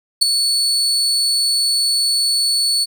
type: tone with ADSR envelope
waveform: 35% pulse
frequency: 4435 Hz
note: C#8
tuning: in tune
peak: -4 dBFS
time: 0.21-2.86 s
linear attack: 16 ms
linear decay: 4 ms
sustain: -9 dB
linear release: 31 ms
effects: none